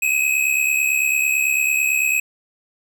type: tone pair together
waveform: square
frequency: 2511 / 2580 Hz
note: D#7 / E7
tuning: +15 / -38 cents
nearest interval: unison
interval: 47 cents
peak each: -20 dBFS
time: 0.02-2.2 s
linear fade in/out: 5 ms
effects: none